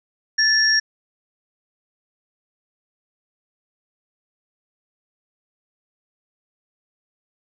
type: tone pair together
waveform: sine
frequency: 1747 / 5577 Hz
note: A6 / F8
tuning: -13 / -3 cents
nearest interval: octave + minor sixth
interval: 2010 cents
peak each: -17 dBFS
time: 0.38-0.8 s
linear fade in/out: 10 ms
effects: none